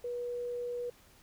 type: tone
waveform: sine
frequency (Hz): 484.9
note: B4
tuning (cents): -32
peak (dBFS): -34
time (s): 0.04-0.9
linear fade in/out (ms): 5
effects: pink hiss -61 dBFS RMS until 1.22 s